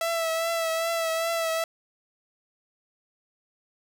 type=tone with vibrato; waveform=sawtooth; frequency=659.3 Hz; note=E5; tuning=in tune; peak=-21 dBFS; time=0.01-1.64 s; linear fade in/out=2 ms; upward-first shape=triangle; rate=2.5 Hz; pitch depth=36 cents each way; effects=none